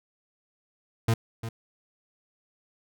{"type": "tone with echo", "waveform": "40% pulse", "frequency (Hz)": 113.5, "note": "A#2", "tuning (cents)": -46, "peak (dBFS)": -19, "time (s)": [1.08, 1.14], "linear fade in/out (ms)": 5, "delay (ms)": 350, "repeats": 1, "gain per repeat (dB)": -12, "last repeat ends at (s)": 1.49, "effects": []}